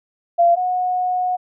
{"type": "tone pair in turn", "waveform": "sine", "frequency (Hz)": [688, 729.5], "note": ["F5", "F#5"], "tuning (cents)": [-26, -25], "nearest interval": "minor second", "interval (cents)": 101, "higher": "second", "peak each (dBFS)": [-10, -17], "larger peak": "first", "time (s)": [[0.38, 0.56], [0.56, 1.37]], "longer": "second", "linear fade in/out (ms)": 20, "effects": []}